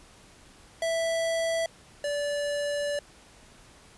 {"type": "tone pair in turn", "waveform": "square", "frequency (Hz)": [659.3, 579.6], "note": ["E5", "D5"], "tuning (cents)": [0, -23], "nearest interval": "major second", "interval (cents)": 223, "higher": "first", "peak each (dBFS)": [-26, -28], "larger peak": "first", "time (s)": [[0.82, 1.66], [2.04, 2.99]], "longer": "second", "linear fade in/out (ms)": 2, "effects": ["pink hiss -54 dBFS RMS until 3.97 s", "resampled to 24000 Hz"]}